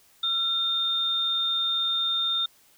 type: tone pair together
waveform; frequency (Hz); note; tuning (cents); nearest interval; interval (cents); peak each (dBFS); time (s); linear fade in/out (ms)
sine; 1355 / 3638; E6 / A#7; +47 / -43; octave + perfect fourth; 1710; -35 / -23; 0.23-2.46; 5
effects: white hiss -59 dBFS RMS until 2.77 s